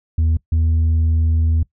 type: tone pair in turn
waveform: sine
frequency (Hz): 80.4 / 80.7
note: E2 / E2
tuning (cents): -43 / -36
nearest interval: unison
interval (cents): 7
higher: second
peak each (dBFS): -10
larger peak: neither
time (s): 0.18-0.37 / 0.52-1.63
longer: second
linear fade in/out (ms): 5
effects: noise-tail reverb RT60 0.1 s tail -23 dB re dry + tanh soft clip ceiling -12 dBFS